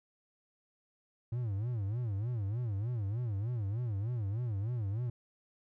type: tone with vibrato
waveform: triangle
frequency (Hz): 110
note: A2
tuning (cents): 0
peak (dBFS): -30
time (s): 1.32-5.1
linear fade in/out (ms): 5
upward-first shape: sine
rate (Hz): 3.3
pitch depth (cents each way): 220
effects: none